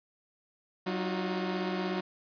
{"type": "tone cluster", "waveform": "sawtooth", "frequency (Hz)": [187.6, 310.6, 358.7], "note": ["F#3", "D#4", "F4"], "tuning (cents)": [24, -3, 46], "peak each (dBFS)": [-29, -35, -31], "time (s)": [0.86, 2.01], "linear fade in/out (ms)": 10, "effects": ["resampled to 11025 Hz", "10-bit"]}